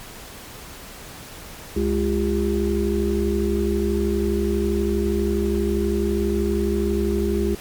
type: harmonic tone with a mistuned harmonic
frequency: 69.3 Hz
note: C#2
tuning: in tune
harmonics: 1 / 3 / 5 / 6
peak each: -24 / -24 / -24 / -24 dBFS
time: 1.76-7.55 s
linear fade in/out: 5 ms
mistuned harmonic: 6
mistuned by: -72 cents
effects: pink hiss -39 dBFS RMS until 7.6 s + MP3 96 kbps